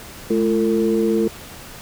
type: tone cluster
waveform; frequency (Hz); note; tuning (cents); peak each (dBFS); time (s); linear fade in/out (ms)
sine; 215.2 / 341.9 / 451.9; A3 / F4 / A4; -38 / -37 / +46; -19; 0.3-1.28; 5
effects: tanh soft clip ceiling -7 dBFS + pink hiss -38 dBFS RMS until 1.81 s